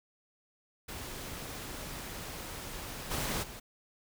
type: noise with level steps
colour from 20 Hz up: pink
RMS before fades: -42 / -34 / -46 dBFS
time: 0.88-3.6 s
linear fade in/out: 10 ms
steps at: 3.1 / 3.42 s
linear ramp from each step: 20 ms
effects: none